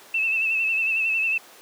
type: tone with vibrato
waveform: sine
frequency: 2637 Hz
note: E7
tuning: in tune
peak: -20 dBFS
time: 0.14-1.38 s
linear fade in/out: 5 ms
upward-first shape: sine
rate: 11 Hz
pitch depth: 47 cents each way
effects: pink hiss -47 dBFS RMS until 1.61 s + high-pass 400 Hz 12 dB/octave

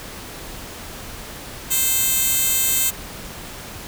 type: tone with high-pass filter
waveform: 10% pulse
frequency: 523.3 Hz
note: C5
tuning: in tune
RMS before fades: -19 dBFS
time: 1.7-2.91 s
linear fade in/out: 20 ms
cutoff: 7800 Hz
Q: 0.56
effects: pink hiss -35 dBFS RMS until 3.87 s

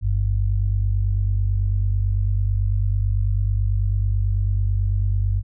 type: tone pair together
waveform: sine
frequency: 48.92 / 98 Hz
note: G1 / G2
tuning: -3 / 0 cents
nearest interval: octave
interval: 1203 cents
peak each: -20 dBFS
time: 0.01-5.43 s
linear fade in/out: 50 ms
effects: none

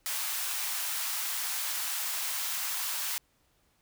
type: high-pass noise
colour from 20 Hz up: white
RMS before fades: -33 dBFS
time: 0.06-3.18 s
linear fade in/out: 0 ms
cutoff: 780 Hz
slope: 24 dB/octave
effects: pink hiss -70 dBFS RMS until 3.81 s

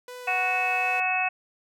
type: tone with vibrato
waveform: sawtooth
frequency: 493.9 Hz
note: B4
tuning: in tune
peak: -34 dBFS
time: 0.08-1 s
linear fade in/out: 2 ms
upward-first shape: sine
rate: 2.7 Hz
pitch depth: 15 cents each way
type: harmonic tone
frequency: 370 Hz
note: F#4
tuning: in tune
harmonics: 2 / 3 / 4 / 5 / 6 / 7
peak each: -27 / -36 / -34 / -36 / -36 / -25 dBFS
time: 0.27-1.29 s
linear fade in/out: 10 ms
effects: none

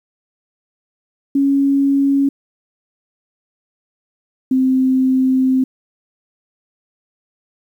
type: tone pair in turn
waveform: sine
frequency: 277.2 / 260.5 Hz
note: C#4 / C4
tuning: 0 / -7 cents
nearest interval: minor second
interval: 107 cents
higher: first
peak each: -11 dBFS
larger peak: neither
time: 1.35-2.29 / 4.51-5.64 s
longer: second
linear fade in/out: 5 ms
effects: 8-bit

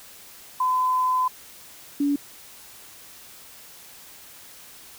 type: tone pair in turn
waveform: sine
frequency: 1016 / 285.4 Hz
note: B5 / D4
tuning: +49 / -49 cents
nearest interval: octave + minor seventh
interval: 2198 cents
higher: first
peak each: -19 dBFS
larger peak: neither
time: 0.6-1.28 / 2-2.16 s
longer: first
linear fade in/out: 5 ms
effects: white hiss -46 dBFS RMS until 4.98 s

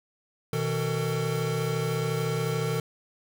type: tone cluster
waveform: square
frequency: 125.9 / 159.9 / 448.2 Hz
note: B2 / D#3 / A4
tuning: +34 / +48 / +32 cents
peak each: -31 dBFS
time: 0.53-2.8 s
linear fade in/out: 2 ms
effects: none

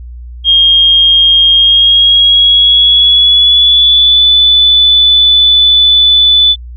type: tone with pitch glide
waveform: sine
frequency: 3235 to 3487 Hz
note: G#7 to A7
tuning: -46 to -16 cents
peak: -3 dBFS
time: 0.44-6.56 s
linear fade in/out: 50 ms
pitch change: +130 cents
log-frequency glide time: 1.55-4.25 s
effects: added 60 Hz sine -24 dBFS peak until 6.76 s

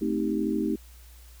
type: chord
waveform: sine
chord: A half-diminished seventh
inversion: none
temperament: equal with one note detuned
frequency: 220 / 261.6 / 313.7 / 392 Hz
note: A3 / C4 / Eb4 / G4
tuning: 0 / 0 / +14 / 0 cents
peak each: -29 / -31 / -28 / -32 dBFS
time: 0.01-0.76 s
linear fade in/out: 10 ms
effects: added 60 Hz sine -47 dBFS peak until 1.4 s + white hiss -56 dBFS RMS until 1.4 s

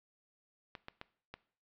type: clicks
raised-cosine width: 0.3 ms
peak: -28 dBFS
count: 4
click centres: 0.752 / 0.884 / 1.014 / 1.34 s
effects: noise-tail reverb RT60 0.5 s tail -19 dB re dry + low-pass 5000 Hz 12 dB/octave

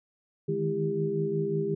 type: tone cluster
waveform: sine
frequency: 154.1 / 159.6 / 209.8 / 329.6 / 398.5 Hz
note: D#3 / D#3 / G#3 / E4 / G4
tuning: -16 / +44 / +18 / 0 / +28 cents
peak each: -33 / -34 / -36 / -37 / -28 dBFS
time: 0.48-1.75 s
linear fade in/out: 10 ms
effects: none

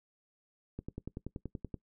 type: click train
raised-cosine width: 3 ms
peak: -26 dBFS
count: 11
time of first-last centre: 0.79-1.742 s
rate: 10.5 Hz
effects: noise-tail reverb RT60 0.1 s tail -20 dB re dry

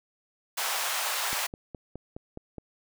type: high-pass noise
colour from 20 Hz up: pink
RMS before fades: -30 dBFS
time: 0.57-1.47 s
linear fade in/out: 10 ms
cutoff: 710 Hz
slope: 24 dB/octave
type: click train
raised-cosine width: 2 ms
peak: -25 dBFS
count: 7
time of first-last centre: 1.33-2.583 s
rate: 4.79 Hz
effects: none

